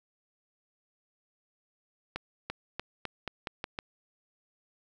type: accelerating click train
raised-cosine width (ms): 0.3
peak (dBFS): -18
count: 8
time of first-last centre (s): 2.16-3.789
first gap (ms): 340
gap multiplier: 0.87
effects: 10-bit